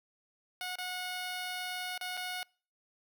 10% pulse tone with dropouts, 729 Hz, F#5, 26 cents flat, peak -28 dBFS, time 0.61-2.43 s, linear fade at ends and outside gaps 1 ms, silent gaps 0.756-0.785 / 1.978-2.011 / 2.17-2.174 s, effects noise-tail reverb RT60 0.4 s tail -26 dB re dry

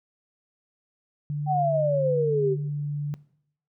sine tone with pitch glide, 146.83 to 145.98 Hz, D3 to D3, 0 to -10 cents, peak -26 dBFS, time 1.3-3.14 s, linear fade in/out 0 ms, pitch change -10 cents, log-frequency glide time 2.29-2.88 s
sine exponential sweep, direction down, 776 to 374.8 Hz, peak -21 dBFS, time 1.46-2.57 s, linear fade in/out 50 ms
effects noise-tail reverb RT60 0.7 s tail -20 dB re dry

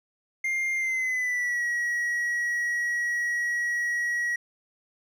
triangle tone with pitch glide, 2110 to 1912.7 Hz, C7 to A#6, +14 to +44 cents, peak -23 dBFS, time 0.44-4.36 s, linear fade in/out 5 ms, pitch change -170 cents, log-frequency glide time 0.75-1.64 s, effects none

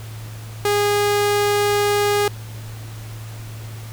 sawtooth tone, 410.8 Hz, G#4, 19 cents flat, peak -12 dBFS, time 0.65-2.28 s, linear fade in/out 2 ms, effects added 110 Hz sine -31 dBFS peak until 3.92 s + pink hiss -41 dBFS RMS until 3.92 s

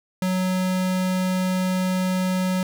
square tone, 185 Hz, F#3, in tune, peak -21 dBFS, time 0.22-2.63 s, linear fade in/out 2 ms, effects none

